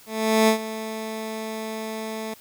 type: tone with ADSR envelope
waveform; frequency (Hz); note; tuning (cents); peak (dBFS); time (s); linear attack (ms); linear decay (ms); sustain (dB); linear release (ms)
15% pulse; 220; A3; 0; -8; 0.06-2.34; 420; 99; -15; 5
effects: white hiss -50 dBFS RMS until 2.4 s